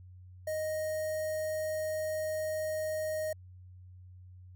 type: tone with notch filter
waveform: square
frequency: 622.3 Hz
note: D#5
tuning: in tune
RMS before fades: -34 dBFS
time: 0.47-3.33 s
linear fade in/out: 5 ms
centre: 3300 Hz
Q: 0.59
effects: added 91 Hz sine -49 dBFS peak until 4.55 s